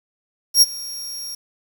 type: tone with ADSR envelope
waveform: sawtooth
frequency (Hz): 5588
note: F8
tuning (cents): 0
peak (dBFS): -4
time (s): 0.54-1.35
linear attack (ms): 78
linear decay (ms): 29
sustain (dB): -22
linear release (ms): 5
effects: 7-bit